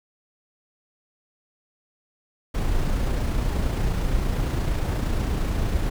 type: noise with amplitude modulation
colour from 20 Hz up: brown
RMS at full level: -22 dBFS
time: 2.54-5.9 s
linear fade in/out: 10 ms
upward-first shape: sine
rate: 28.6 Hz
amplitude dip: 30%
effects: none